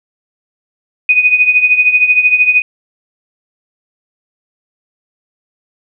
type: tone with tremolo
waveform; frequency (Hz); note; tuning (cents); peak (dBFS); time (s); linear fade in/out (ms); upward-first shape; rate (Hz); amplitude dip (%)
sine; 2489; D#7; 0; -3; 1.09-2.62; 2; triangle; 13; 80
effects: none